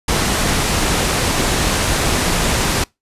pink low-pass noise, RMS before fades -17 dBFS, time 0.08-2.84 s, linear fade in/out 5 ms, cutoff 11000 Hz, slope 24 dB/octave, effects noise-tail reverb RT60 0.2 s tail -25 dB re dry + resampled to 32000 Hz

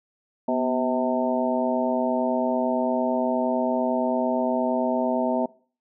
harmonic tone with a mistuned harmonic, 128.8 Hz, C3, 27 cents flat, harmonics 2 / 3 / 4 / 5 / 6 / 7, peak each -25 / -32 / -31 / -25 / -35 / -29 dBFS, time 0.48-5.46 s, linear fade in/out 5 ms, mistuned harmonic 2, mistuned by -76 cents, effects noise-tail reverb RT60 0.4 s tail -20 dB re dry

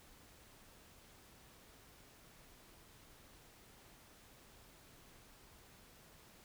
silence, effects pink hiss -62 dBFS RMS until 6.44 s

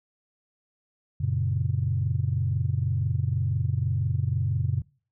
sine chord, F# major, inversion none, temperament equal, 92.5 / 116.54 / 138.59 Hz, F#2 / A#2 / C#3, 0 / 0 / 0 cents, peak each -27 dBFS, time 1.2-4.82 s, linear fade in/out 10 ms, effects noise-tail reverb RT60 0.4 s tail -22 dB re dry + tanh soft clip ceiling -13 dBFS

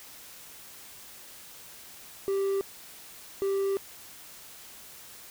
triangle tone bursts at uneven times, 392 Hz, G4, in tune, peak -23 dBFS, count 2, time 2.28-2.61 / 3.42-3.77 s, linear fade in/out 0 ms, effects white hiss -48 dBFS RMS until 5.3 s

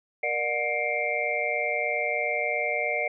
sine tone cluster, 472.1 / 599 / 729 / 2124 / 2327 Hz, A#4 / D5 / F#5 / C7 / D7, +22 / +34 / -26 / +25 / -17 cents, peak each -34 / -30 / -33 / -29 / -31 dBFS, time 0.23-3.08 s, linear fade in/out 5 ms, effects none

